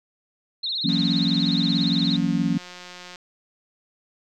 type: tone with vibrato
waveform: sine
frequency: 3937 Hz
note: B7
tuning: 6 cents flat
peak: -24 dBFS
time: 0.63-2.17 s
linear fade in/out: 10 ms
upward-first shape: triangle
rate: 17 Hz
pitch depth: 180 cents each way
type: chord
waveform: sine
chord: F# dominant seventh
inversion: third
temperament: just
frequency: 166.5 / 185 / 231.2 / 277.5 Hz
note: E3 / F#3 / A#3 / C#4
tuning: +18 / 0 / -14 / +2 cents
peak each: -25 dBFS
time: 0.84-2.58 s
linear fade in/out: 10 ms
type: click train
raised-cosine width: 0.2 ms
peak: -23 dBFS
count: 407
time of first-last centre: 0.89-3.158 s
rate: 179 Hz
effects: none